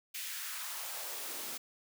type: noise with high-pass filter sweep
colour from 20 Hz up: white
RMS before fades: -41 dBFS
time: 0.14-1.58 s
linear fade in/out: 10 ms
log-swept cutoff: 2400 to 230 Hz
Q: 1.6
effects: none